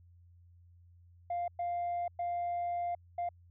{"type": "tone bursts at uneven times", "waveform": "sine", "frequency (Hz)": 698.5, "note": "F5", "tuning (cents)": 0, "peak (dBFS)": -30, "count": 4, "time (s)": [[1.3, 1.48], [1.59, 2.08], [2.19, 2.95], [3.18, 3.29]], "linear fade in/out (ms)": 5, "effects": ["tanh soft clip ceiling -30 dBFS", "added 87 Hz sine -57 dBFS peak until 3.5 s"]}